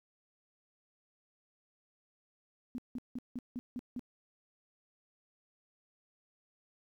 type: tone bursts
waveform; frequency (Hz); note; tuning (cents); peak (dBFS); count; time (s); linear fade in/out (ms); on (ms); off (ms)
sine; 246.9; B3; 0; -36; 7; 2.75-3.994; 0; 32; 170
effects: 12-bit